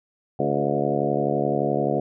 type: harmonic tone with a mistuned harmonic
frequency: 71.6 Hz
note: D2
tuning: 43 cents flat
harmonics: 2 / 3 / 4 / 5 / 6 / 7 / 8 / 9 / 10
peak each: -29 / -29 / -29 / -29 / -29 / -29 / -29 / -29 / -29 dBFS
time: 0.39-2 s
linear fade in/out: 5 ms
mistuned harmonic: 6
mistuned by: -27 cents
effects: none